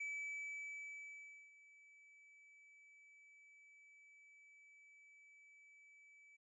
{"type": "tone with ADSR envelope", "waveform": "triangle", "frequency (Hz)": 2300, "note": "D7", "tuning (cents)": -37, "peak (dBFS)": -40, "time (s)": [0, 6.37], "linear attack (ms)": 8, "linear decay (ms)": 1500, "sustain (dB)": -21, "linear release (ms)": 15, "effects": ["resampled to 22050 Hz"]}